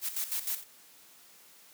blue noise with tremolo, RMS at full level -32 dBFS, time 0.01-0.64 s, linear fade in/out 50 ms, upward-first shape square, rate 6.5 Hz, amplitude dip 70%, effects white hiss -57 dBFS RMS until 1.73 s + high-pass 150 Hz 12 dB/octave

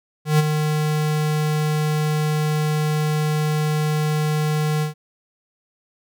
square tone with ADSR envelope, 152.6 Hz, D#3, 33 cents flat, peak -12 dBFS, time 0.25-4.94 s, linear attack 140 ms, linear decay 25 ms, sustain -7 dB, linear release 120 ms, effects none

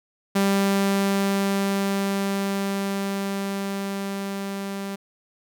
sawtooth tone with level ramp, 197.2 Hz, G3, 11 cents sharp, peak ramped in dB -14 to -25 dBFS, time 0.35-4.96 s, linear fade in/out 10 ms, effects none

